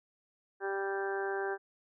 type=harmonic tone; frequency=196 Hz; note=G3; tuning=in tune; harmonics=2 / 3 / 4 / 5 / 6 / 7 / 8 / 9; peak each=-34 / -46 / -39 / -47 / -48 / -50 / -39 / -50 dBFS; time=0.6-1.58 s; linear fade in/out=50 ms; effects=none